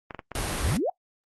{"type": "clicks", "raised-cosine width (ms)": 0.5, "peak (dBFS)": -20, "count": 6, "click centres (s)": [0.108, 0.147, 0.192, 0.317, 0.388, 0.529]}
{"type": "noise", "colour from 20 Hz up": "pink", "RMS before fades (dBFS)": -29, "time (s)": [0.35, 0.77], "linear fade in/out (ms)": 2}
{"type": "exponential sweep", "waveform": "sine", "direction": "up", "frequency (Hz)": [59, 797], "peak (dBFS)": -23, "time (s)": [0.64, 0.9], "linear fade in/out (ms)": 5}
{"effects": ["noise-tail reverb RT60 0.1 s tail -21 dB re dry", "Opus 32 kbps"]}